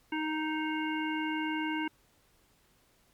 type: harmonic tone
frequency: 311.1 Hz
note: D#4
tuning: in tune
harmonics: 1 / 3 / 5 / 7 / 9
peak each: -32 / -37 / -39 / -40 / -42 dBFS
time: 0.12-1.88 s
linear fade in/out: 5 ms
effects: pink hiss -67 dBFS RMS until 3.13 s + MP3 96 kbps